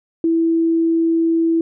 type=tone; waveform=sine; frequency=329.6 Hz; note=E4; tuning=in tune; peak=-13 dBFS; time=0.24-1.61 s; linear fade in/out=2 ms; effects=none